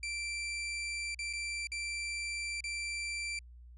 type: tone with dropouts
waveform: sawtooth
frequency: 2347 Hz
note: D7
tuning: 2 cents flat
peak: -32 dBFS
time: 0.03-3.39 s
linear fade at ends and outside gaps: 2 ms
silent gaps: 1.146-1.19 / 1.329-1.334 / 1.671-1.718 / 2.606-2.64 s
effects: added 60 Hz sine -50 dBFS peak until 3.77 s + resampled to 24000 Hz